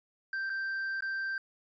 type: tone with dropouts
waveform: triangle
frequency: 1568 Hz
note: G6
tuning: in tune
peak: -30 dBFS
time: 0.33-1.38 s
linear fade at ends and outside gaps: 2 ms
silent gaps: 0.496-0.5 / 1.007-1.023 s
effects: resampled to 16000 Hz

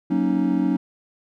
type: chord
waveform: triangle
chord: D# minor seventh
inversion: first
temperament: equal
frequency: 185 / 233.1 / 277.2 / 311.1 Hz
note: F#3 / A#3 / C#4 / D#4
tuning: 0 / 0 / 0 / 0 cents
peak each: -22 / -24 / -20 / -22 dBFS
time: 0.1-0.77 s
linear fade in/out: 10 ms
effects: none

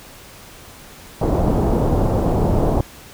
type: low-pass noise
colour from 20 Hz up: pink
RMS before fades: -17 dBFS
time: 1.21-2.81 s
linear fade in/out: 5 ms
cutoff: 830 Hz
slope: 24 dB/octave
effects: pink hiss -41 dBFS RMS until 3.13 s

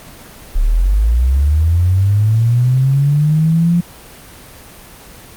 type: linear sweep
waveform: sine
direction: up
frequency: 32.7 to 175 Hz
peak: -9 dBFS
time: 0.55-3.81 s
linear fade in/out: 10 ms
effects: pink hiss -37 dBFS RMS until 5.36 s + Opus 24 kbps

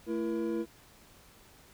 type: tone cluster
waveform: triangle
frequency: 222.4 / 335.1 / 474.8 Hz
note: A3 / E4 / A#4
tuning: +19 / +29 / +32 cents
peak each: -34 / -30 / -35 dBFS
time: 0.06-0.66 s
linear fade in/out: 50 ms
effects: pink hiss -58 dBFS RMS until 1.73 s

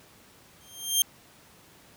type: tone with exponential growth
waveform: 15% pulse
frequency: 3185 Hz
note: G7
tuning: 27 cents sharp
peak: -10 dBFS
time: 0.61-1.02 s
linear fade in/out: 1 ms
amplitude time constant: 87 ms
effects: pink hiss -55 dBFS RMS until 1.96 s + high-pass 80 Hz 12 dB/octave

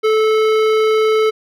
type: tone with hard clipping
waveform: sine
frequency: 435.8 Hz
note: A4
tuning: 17 cents flat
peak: -13 dBFS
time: 0.03-1.31 s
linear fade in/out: 20 ms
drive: 15 dB
effects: none

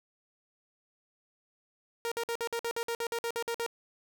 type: tone bursts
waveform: sawtooth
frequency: 466.2 Hz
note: A#4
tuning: in tune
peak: -27 dBFS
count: 14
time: 2.05-3.663 s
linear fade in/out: 0 ms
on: 66 ms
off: 53 ms
effects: none

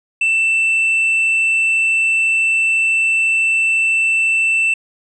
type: tone with tanh clipping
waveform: sine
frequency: 2666 Hz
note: E7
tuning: 19 cents sharp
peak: -13 dBFS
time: 0.21-4.74 s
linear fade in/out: 5 ms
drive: 2 dB
effects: resampled to 22050 Hz

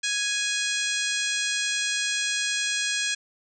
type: harmonic tone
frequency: 830.6 Hz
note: G#5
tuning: in tune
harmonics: 2 / 3 / 4 / 5 / 6 / 7 / 8 / 9 / 10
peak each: -30 / -31 / -31 / -33 / -37 / -35 / -35 / -35 / -38 dBFS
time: 0.03-3.15 s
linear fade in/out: 10 ms
effects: none

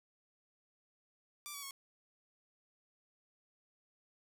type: tone with pitch steps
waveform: 5% pulse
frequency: 1174.7 / 1136 / 1098.6 Hz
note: D6 / C#6 / C#6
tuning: 0 / +42 / -16 cents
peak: -32 dBFS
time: 1.46-1.709 s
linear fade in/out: 0 ms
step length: 83 ms
effects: none

